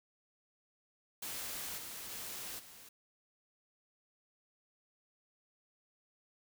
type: noise with level steps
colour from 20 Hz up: white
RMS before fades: -42 / -46 / -44 / -55 dBFS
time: 1.22-2.89 s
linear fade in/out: 5 ms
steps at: 1.77 / 2.1 / 2.58 s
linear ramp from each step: 20 ms
effects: none